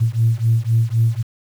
sine beating tone pair, 112.4 / 116.3 Hz, A2 / A#2, +37 / -4 cents, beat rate 3.9 Hz, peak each -16 dBFS, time 0-1.23 s, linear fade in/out 20 ms, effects tanh soft clip ceiling -6 dBFS + 7-bit

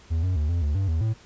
triangle tone with pitch steps, 81.3 / 91.9 / 75 / 85.8 / 73.4 / 97 / 80.5 / 110.6 Hz, E2 / F#2 / D2 / F2 / D2 / G2 / E2 / A2, -23 / -11 / +37 / -30 / 0 / -18 / -41 / +9 cents, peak -19 dBFS, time 0.1-1.14 s, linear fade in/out 20 ms, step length 130 ms, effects pink hiss -52 dBFS RMS until 1.25 s + resampled to 16000 Hz

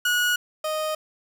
30% pulse tone pair in turn, 1456 / 620.9 Hz, F#6 / D#5, -28 / -4 cents, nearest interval octave + minor third, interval 1476 cents, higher first, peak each -17 / -22 dBFS, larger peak first, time 0.05-0.36 / 0.64-0.95 s, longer neither, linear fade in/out 5 ms, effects 8-bit

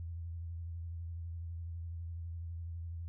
sine tone with vibrato, 84 Hz, E2, 33 cents sharp, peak -39 dBFS, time 0-3.08 s, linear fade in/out 0 ms, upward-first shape triangle, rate 12 Hz, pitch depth 53 cents each way, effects none

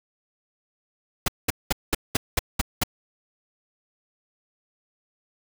pink noise bursts, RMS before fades -21 dBFS, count 8, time 1.26-2.836 s, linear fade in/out 5 ms, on 22 ms, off 200 ms, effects none

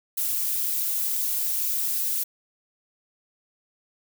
violet noise with flanger, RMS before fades -26 dBFS, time 0.17-2.24 s, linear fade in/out 10 ms, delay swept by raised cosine 2 to 7 ms, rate 1.9 Hz, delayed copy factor +0.75, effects none

